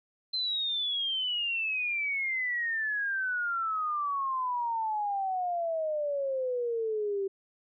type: exponential sweep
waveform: sine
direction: down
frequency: 4117 to 385.4 Hz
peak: -28 dBFS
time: 0.33-7.28 s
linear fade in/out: 10 ms
effects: none